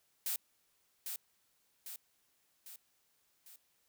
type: noise with echo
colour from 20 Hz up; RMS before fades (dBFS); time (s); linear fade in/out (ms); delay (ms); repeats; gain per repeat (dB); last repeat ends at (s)
blue; -36; 0.26-0.36; 2; 800; 4; -5; 3.56
effects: white hiss -75 dBFS RMS until 3.88 s